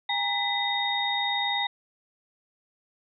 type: tone cluster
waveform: sine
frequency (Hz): 814 / 935 / 1998 / 3716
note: G#5 / A#5 / B6 / A#7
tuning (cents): -35 / +5 / +20 / -6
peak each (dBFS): -30 / -34 / -30 / -28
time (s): 0.09-1.67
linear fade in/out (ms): 5
effects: none